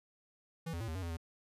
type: tone with pitch steps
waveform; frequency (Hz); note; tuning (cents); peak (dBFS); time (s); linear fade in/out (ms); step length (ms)
square; 164.7 / 84.6 / 113.4 / 79.9 / 94.1 / 84.7 / 82.4; E3 / E2 / A#2 / D#2 / F#2 / E2 / E2; -1 / +45 / -47 / +47 / +30 / +48 / 0; -38; 0.66-1.171; 10; 73
effects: resampled to 32000 Hz